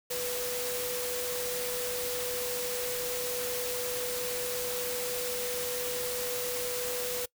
sine tone in noise, 493.9 Hz, B4, in tune, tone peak -34 dBFS, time 0.1-7.26 s, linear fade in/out 10 ms, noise white, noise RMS -35 dBFS, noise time 0.1-7.26 s, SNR -2 dB, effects noise-tail reverb RT60 0.1 s tail -23 dB re dry

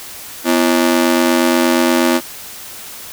sawtooth ring-modulated tone, 293.7 Hz, D4, in tune, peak -4 dBFS, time 0.44-2.21 s, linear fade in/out 50 ms, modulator 44.2 Hz, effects white hiss -32 dBFS RMS until 3.12 s

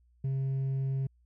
triangle tone with hard clipping, 134.5 Hz, C3, 48 cents sharp, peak -27 dBFS, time 0.24-1.07 s, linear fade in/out 5 ms, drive 1 dB, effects added 60 Hz sine -62 dBFS peak until 1.25 s

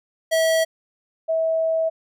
square / sine tone pair in turn, 648 / 648 Hz, E5 / E5, -30 / -30 cents, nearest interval unison, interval 0 cents, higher neither, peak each -17 / -18 dBFS, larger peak first, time 0.31-0.65 / 1.28-1.9 s, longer second, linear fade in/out 20 ms, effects none

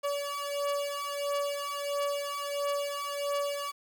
30% pulse beating tone pair, 570 / 571.5 Hz, C#5 / D5, +48 / -47 cents, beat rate 1.5 Hz, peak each -31 / -31 dBFS, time 0.03-3.72 s, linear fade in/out 20 ms, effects 10-bit

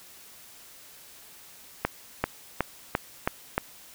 accelerating click train, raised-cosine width 0.5 ms, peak -8 dBFS, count 6, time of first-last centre 1.85-3.58 s, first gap 390 ms, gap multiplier 0.94, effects white hiss -50 dBFS RMS until 3.94 s

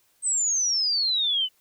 sine exponential sweep, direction down, 8372 to 2960 Hz, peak -21 dBFS, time 0.22-1.49 s, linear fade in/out 50 ms, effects white hiss -65 dBFS RMS until 1.6 s

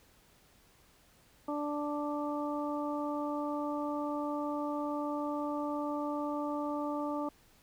harmonic tone, 293.7 Hz, D4, in tune, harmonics 1 / 2 / 3 / 4, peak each -35 / -38 / -40 / -41 dBFS, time 1.48-7.29 s, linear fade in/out 5 ms, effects pink hiss -64 dBFS RMS until 7.62 s

